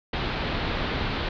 pink low-pass noise, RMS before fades -28 dBFS, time 0.13-1.29 s, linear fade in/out 5 ms, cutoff 4300 Hz, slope 48 dB/octave, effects none

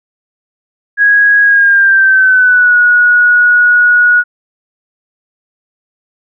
sine tone with pitch glide, 1654 to 1456.6 Hz, G#6 to F#6, -8 to -28 cents, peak -4 dBFS, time 0.97-4.24 s, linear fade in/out 50 ms, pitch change -220 cents, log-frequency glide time 1.43-2.76 s, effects none

